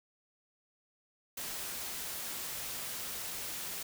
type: noise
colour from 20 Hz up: white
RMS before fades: -40 dBFS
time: 1.37-3.83 s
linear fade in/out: 5 ms
effects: none